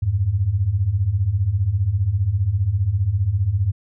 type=beating tone pair; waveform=sine; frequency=87.31 / 102.31 Hz; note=F2 / G#2; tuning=0 / -25 cents; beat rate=15 Hz; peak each=-22 / -18 dBFS; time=0.02-3.72 s; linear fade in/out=10 ms; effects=none